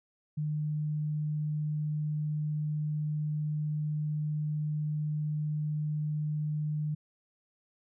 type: tone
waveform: sine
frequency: 151.3 Hz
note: D#3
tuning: 48 cents flat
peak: -29 dBFS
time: 0.37-6.95 s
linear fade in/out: 10 ms
effects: none